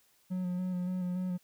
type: tone with vibrato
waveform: triangle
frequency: 181.5 Hz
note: F#3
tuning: 33 cents flat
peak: -29 dBFS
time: 0.3-1.38 s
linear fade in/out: 20 ms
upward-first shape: square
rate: 3.5 Hz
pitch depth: 21 cents each way
effects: white hiss -68 dBFS RMS until 1.43 s